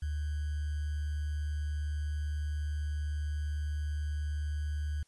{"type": "tone with sample-and-hold", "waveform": "sine", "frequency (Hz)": 74.6, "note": "D2", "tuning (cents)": 28, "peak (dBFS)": -31, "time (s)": [0.02, 5.03], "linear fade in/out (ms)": 5, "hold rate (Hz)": 1575, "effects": ["white hiss -70 dBFS RMS until 5.07 s", "resampled to 24000 Hz"]}